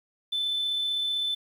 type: tone with amplitude modulation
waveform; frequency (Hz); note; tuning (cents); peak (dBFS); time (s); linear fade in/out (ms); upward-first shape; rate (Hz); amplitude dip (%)
sine; 3520; A7; 0; -23; 0.32-1.35; 10; sine; 35.7; 25
effects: tanh soft clip ceiling -22 dBFS + 9-bit